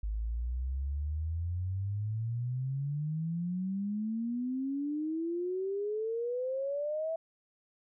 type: exponential sweep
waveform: sine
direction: up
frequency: 51.4 to 659.3 Hz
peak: -31 dBFS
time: 0.03-7.16 s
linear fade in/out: 5 ms
effects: none